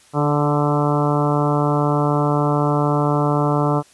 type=harmonic tone with a mistuned harmonic; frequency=146.83 Hz; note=D3; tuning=in tune; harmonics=1 / 2 / 3 / 4 / 5 / 6 / 7 / 8 / 9; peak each=-19 / -22 / -24 / -25 / -26 / -27 / -27 / -28 / -29 dBFS; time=0.13-3.83 s; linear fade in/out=50 ms; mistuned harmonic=3; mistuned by=-16 cents; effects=white hiss -51 dBFS RMS until 3.93 s + resampled to 24000 Hz